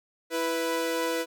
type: tone pair together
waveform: sawtooth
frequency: 330.4 / 493.9 Hz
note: E4 / B4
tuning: +4 / 0 cents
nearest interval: perfect fifth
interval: 696 cents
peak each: -27 / -24 dBFS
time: 0.3-1.26 s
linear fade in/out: 50 ms
effects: none